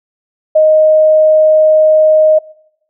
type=tone; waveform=sine; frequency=622.3 Hz; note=D#5; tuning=in tune; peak=-4 dBFS; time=0.55-2.39 s; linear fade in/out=10 ms; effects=noise-tail reverb RT60 0.8 s tail -23 dB re dry